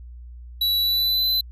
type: tone with pitch glide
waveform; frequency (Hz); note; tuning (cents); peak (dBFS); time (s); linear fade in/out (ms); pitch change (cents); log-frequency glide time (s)
square; 3931 to 4030; B7 to B7; -9 to +34; -19; 0.61-1.41; 5; +43; 0.8-1.28
effects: added 60 Hz sine -37 dBFS peak until 1.51 s